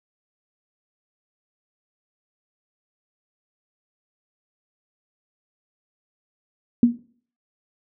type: tone with exponential decay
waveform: sine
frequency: 238.1 Hz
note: A#3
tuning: 37 cents sharp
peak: -7 dBFS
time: 6.83-6.99 s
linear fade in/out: 2 ms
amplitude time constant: 33 ms
effects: noise-tail reverb RT60 0.5 s tail -18 dB re dry